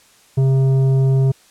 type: tone with tanh clipping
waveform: sine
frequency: 133.8 Hz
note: C3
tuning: 39 cents sharp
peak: -13 dBFS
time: 0.37-1.32 s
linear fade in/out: 10 ms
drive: 9 dB
effects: white hiss -51 dBFS RMS until 1.5 s + low-pass 10000 Hz 12 dB/octave